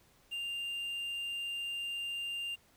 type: tone with quantisation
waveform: triangle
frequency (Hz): 2794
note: F7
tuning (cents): 0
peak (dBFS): -34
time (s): 0.31-2.56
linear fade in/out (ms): 20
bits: 10
effects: pink hiss -66 dBFS RMS until 2.76 s